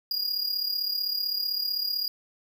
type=tone with amplitude modulation; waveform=square; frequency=4853 Hz; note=D#8; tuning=44 cents flat; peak=-24 dBFS; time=0.11-2.08 s; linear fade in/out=2 ms; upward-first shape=sine; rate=35.7 Hz; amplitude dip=65%; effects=11-bit